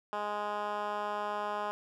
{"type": "tone with band-pass filter", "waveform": "10% pulse", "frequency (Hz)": 207.7, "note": "G#3", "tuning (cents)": 0, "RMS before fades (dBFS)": -35, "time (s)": [0.13, 1.71], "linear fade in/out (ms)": 0, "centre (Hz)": 970, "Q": 1.2, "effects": []}